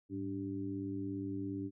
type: harmonic tone with a mistuned harmonic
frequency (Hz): 97.3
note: G2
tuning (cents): -12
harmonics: 1 / 2 / 3 / 4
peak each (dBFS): -44 / -46 / -38 / -47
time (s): 0.09-1.71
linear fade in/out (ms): 50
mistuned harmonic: 1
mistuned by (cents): +120
effects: none